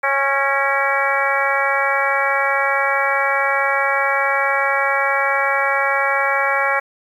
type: harmonic tone with a mistuned harmonic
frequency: 275.3 Hz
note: C#4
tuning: 12 cents flat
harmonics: 2 / 3 / 4 / 5 / 6 / 7 / 8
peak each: -23 / -23 / -23 / -23 / -23 / -23 / -23 dBFS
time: 0.03-6.8 s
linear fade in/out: 10 ms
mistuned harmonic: 8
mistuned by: +58 cents
effects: 8-bit